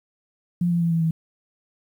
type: tone with pitch steps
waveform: sine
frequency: 174.61 / 171.41 / 168.27 / 165.19 / 162.17 Hz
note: F3 / F3 / E3 / E3 / E3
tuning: 0 / -32 / +36 / +4 / -28 cents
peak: -18 dBFS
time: 0.61-1.11 s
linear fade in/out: 5 ms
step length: 100 ms
effects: 9-bit